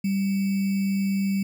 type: tone with sample-and-hold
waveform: sine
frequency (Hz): 195.8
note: G3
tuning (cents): -2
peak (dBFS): -21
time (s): 0.04-1.43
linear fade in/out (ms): 5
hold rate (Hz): 2450
effects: none